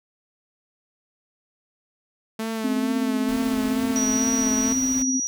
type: tone with vibrato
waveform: sawtooth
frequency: 220 Hz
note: A3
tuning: in tune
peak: -22 dBFS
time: 2.39-4.73 s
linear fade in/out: 5 ms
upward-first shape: sine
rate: 2.2 Hz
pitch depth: 38 cents each way
type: tone with tremolo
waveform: sine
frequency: 260.8 Hz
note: C4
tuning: 5 cents flat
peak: -20 dBFS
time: 2.64-5.2 s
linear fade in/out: 5 ms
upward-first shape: sine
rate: 16 Hz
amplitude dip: 45%
type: noise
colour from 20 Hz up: pink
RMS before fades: -38 dBFS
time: 3.28-5.03 s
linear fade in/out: 10 ms
type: tone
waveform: sine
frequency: 5790 Hz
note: F#8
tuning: 38 cents flat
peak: -23 dBFS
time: 3.96-5.27 s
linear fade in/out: 0 ms
effects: none